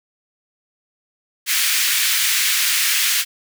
pink high-pass noise, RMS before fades -18 dBFS, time 1.46-3.25 s, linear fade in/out 50 ms, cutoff 1800 Hz, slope 24 dB/octave, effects none

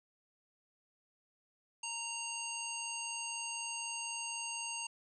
harmonic tone, 926 Hz, A#5, 12 cents flat, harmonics 1 / 3 / 5 / 7 / 9, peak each -46 / -42 / -49 / -45 / -44 dBFS, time 1.83-4.87 s, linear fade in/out 5 ms, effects none

